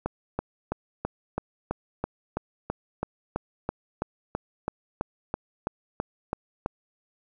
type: click train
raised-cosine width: 1 ms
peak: -13 dBFS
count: 21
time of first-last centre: 0.06-6.661 s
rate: 3.03 Hz
effects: none